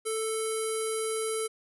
square tone with low-pass filter, 441.5 Hz, A4, 6 cents sharp, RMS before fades -31 dBFS, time 0.05-1.48 s, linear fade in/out 20 ms, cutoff 10000 Hz, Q 9.2, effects none

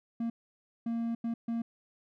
triangle tone bursts at uneven times, 231.3 Hz, A#3, 13 cents flat, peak -28 dBFS, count 4, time 0.2-0.3 / 0.86-1.15 / 1.24-1.34 / 1.48-1.62 s, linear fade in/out 5 ms, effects none

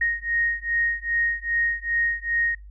sine beating tone pair, 1864.7 / 1867.2 Hz, A#6 / A#6, 0 / +2 cents, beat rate 2.5 Hz, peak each -25 dBFS, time 0.01-2.55 s, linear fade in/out 5 ms, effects noise-tail reverb RT60 0.2 s tail -23 dB re dry + added 50 Hz sine -40 dBFS peak until 2.7 s

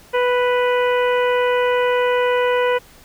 harmonic tone, 493.9 Hz, B4, in tune, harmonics 1 / 2 / 3 / 4 / 5 / 6, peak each -16 / -22 / -26 / -28 / -30 / -32 dBFS, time 0.13-2.79 s, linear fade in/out 20 ms, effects pink hiss -47 dBFS RMS until 3.04 s

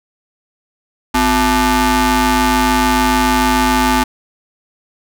sawtooth ring-modulated tone, 308.7 Hz, D#4, 14 cents flat, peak -4 dBFS, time 1.14-4.04 s, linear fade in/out 10 ms, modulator 564 Hz, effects none

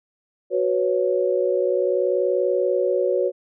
sine chord, F# suspended fourth, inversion none, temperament equal, 370 / 493.9 / 554.4 Hz, F#4 / B4 / C#5, 0 / 0 / 0 cents, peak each -22 / -23 / -22 dBFS, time 0.5-3.32 s, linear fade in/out 50 ms, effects none

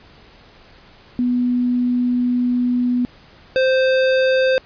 sine / square tone pair in turn, 246.2 / 521.7 Hz, B3 / C5, -5 / -5 cents, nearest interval octave + minor second, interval 1300 cents, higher second, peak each -15 / -14 dBFS, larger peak second, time 1.19-3.05 / 3.56-4.58 s, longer first, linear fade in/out 0 ms, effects pink hiss -47 dBFS RMS until 4.65 s + resampled to 11025 Hz

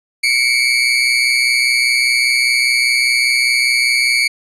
30% pulse tone pair together, 2179 / 2304 Hz, C#7 / D7, -30 / -34 cents, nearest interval minor second, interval 96 cents, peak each -12 dBFS, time 0.23-4.28 s, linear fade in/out 10 ms, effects resampled to 24000 Hz + 8-bit

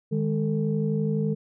sine tone cluster, 154.2 / 206.1 / 445.2 Hz, D#3 / G#3 / A4, -15 / -13 / +20 cents, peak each -25 / -26 / -29 dBFS, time 0.11-1.35 s, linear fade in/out 20 ms, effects tanh soft clip ceiling -13 dBFS

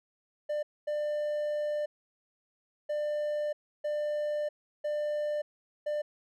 triangle tone bursts at uneven times, 596 Hz, D5, 25 cents sharp, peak -27 dBFS, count 6, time 0.49-0.63 / 0.87-1.86 / 2.89-3.53 / 3.84-4.49 / 4.84-5.42 / 5.86-6.02 s, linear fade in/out 10 ms, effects none

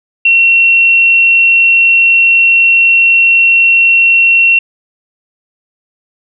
sine tone, 2724 Hz, F7, 44 cents flat, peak -4 dBFS, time 0.25-4.59 s, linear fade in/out 5 ms, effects none

